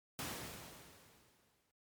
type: noise with exponential decay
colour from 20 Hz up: pink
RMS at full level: -40 dBFS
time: 0.19-1.71 s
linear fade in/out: 0 ms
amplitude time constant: 330 ms
effects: high-pass 80 Hz 12 dB/octave + MP3 96 kbps